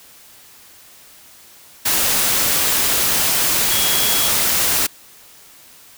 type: tone in noise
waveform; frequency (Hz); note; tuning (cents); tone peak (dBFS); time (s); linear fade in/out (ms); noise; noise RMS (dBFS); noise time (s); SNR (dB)
sine; 3322; G#7; 0; -23; 3.7-4.29; 10; white; -17; 1.85-4.87; -9
effects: white hiss -45 dBFS RMS until 5.97 s